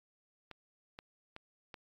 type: clicks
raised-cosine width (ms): 0.3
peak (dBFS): -30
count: 4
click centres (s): 0.513 / 0.989 / 1.364 / 1.742
effects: AAC 64 kbps